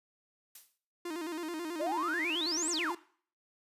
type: noise with exponential decay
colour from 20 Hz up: blue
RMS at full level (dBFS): -45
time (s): 0.55-0.78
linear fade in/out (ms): 5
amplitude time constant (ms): 50
type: tone with vibrato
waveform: 45% pulse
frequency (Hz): 329.6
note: E4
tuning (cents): 0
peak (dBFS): -36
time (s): 1.05-2.95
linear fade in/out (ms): 5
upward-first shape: square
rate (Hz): 9.2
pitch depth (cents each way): 97
type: exponential two-way sweep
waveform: sine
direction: up then down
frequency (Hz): 554.4 to 8372 to 754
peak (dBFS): -31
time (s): 1.79-2.93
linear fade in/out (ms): 20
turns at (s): 2.69
effects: noise-tail reverb RT60 0.5 s tail -18 dB re dry + resampled to 32000 Hz